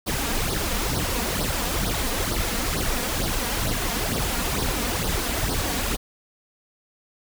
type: noise with flanger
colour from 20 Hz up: pink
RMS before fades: -25 dBFS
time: 0.06-5.97 s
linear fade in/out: 20 ms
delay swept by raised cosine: 0.2 to 4.3 ms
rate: 2.2 Hz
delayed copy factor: +0.7
effects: none